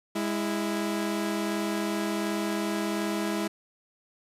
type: tone pair together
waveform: sawtooth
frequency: 205.5 / 329.6 Hz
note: G#3 / E4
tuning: -18 / 0 cents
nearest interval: minor sixth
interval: 818 cents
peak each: -26 dBFS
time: 0.15-3.48 s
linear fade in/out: 10 ms
effects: resampled to 32000 Hz + 10-bit